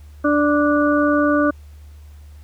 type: harmonic tone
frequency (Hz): 293.7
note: D4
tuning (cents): 0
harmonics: 1 / 2 / 4 / 5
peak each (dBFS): -16 / -19 / -22 / -23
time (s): 0.24-1.51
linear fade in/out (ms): 10
effects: added 74 Hz sine -38 dBFS peak until 2.43 s + pink hiss -56 dBFS RMS until 2.43 s